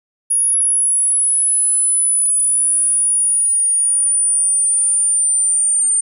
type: linear sweep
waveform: sine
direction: down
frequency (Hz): 10420 to 8960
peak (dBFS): -12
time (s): 0.3-6.01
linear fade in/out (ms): 10
effects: none